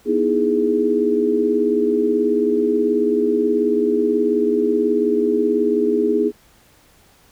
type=chord; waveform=sine; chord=E major seventh; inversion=second; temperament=equal with one note detuned; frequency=244.1 / 311.1 / 329.6 / 415.3 Hz; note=B3 / D#4 / E4 / G#4; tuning=-20 / 0 / 0 / 0 cents; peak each=-22 / -22 / -23 / -17 dBFS; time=0.05-6.32 s; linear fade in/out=50 ms; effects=pink hiss -53 dBFS RMS until 7.31 s